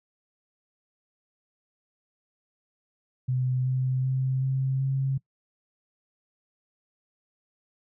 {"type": "tone with pitch steps", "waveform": "sine", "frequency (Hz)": [127.7, 129.41, 131.14, 132.89, 134.67], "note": ["C3", "C3", "C3", "C3", "C#3"], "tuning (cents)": [-42, -19, 4, 27, -50], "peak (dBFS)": -23, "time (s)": [3.28, 5.18], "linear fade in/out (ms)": 10, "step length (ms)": 380, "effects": ["noise-tail reverb RT60 0.1 s tail -21 dB re dry"]}